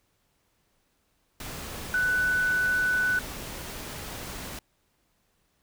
sine tone in noise, 1491 Hz, F#6, 13 cents sharp, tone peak -22 dBFS, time 1.94-3.19 s, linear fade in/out 2 ms, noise pink, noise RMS -38 dBFS, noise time 1.4-4.59 s, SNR +13 dB, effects pink hiss -71 dBFS RMS until 5.62 s

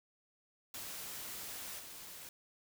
white noise with level steps, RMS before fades -45 / -50 dBFS, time 0.74-2.29 s, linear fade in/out 2 ms, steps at 1.78 s, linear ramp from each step 20 ms, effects none

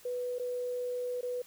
sine tone with dropouts, 493.9 Hz, B4, in tune, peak -32 dBFS, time 0.05-1.42 s, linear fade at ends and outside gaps 5 ms, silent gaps 0.385-0.396 / 1.211-1.229 s, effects white hiss -57 dBFS RMS until 1.46 s

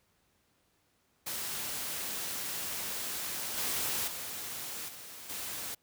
white noise with level steps, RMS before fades -37 / -33 / -40 / -47 / -39 dBFS, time 1.26-5.75 s, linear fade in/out 10 ms, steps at 3.57 / 4.07 / 4.88 / 5.29 s, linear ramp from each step 10 ms, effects pink hiss -72 dBFS RMS until 5.82 s + high-pass 60 Hz 12 dB/octave

